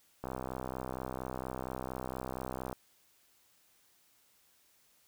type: click train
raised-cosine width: 1 ms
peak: -24 dBFS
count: 161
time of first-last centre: 0.24-2.728 s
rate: 64.3 Hz
effects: white hiss -68 dBFS RMS until 5.07 s